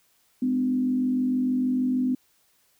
sine tone with frequency modulation, 254 Hz, B3, 49 cents sharp, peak -21 dBFS, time 0.42-2.15 s, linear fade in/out 5 ms, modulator 46.5 Hz, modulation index 0.48, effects white hiss -65 dBFS RMS until 2.79 s

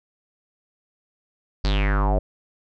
square tone with low-pass filter sweep, 50 Hz, G1, 35 cents sharp, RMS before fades -20 dBFS, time 1.64-2.19 s, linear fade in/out 5 ms, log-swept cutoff 4800 to 570 Hz, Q 6.3, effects none

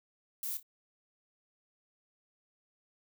violet noise with echo, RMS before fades -37 dBFS, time 0.43-0.57 s, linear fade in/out 2 ms, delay 29 ms, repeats 2, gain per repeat -12 dB, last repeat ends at 0.628 s, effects none

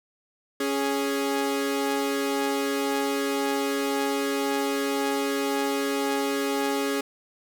sawtooth tone pair together, 277.5 / 415.3 Hz, C#4 / G#4, +2 / 0 cents, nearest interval perfect fifth, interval 698 cents, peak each -23 dBFS, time 0.6-7.01 s, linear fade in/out 5 ms, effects none

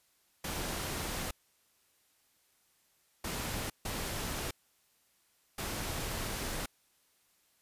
pink noise bursts at uneven times, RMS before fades -37 dBFS, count 4, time 0.44-1.31 / 3.24-3.7 / 3.85-4.51 / 5.58-6.66 s, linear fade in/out 5 ms, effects white hiss -71 dBFS RMS until 7.61 s + resampled to 32000 Hz

